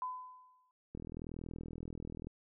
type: tone with exponential decay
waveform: sine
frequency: 1010 Hz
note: B5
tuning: 39 cents sharp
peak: -34 dBFS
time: 0.02-0.71 s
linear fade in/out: 1 ms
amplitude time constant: 150 ms
type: click train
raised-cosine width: 3 ms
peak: -31 dBFS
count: 55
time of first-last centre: 0.95-2.27 s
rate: 40.9 Hz
effects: none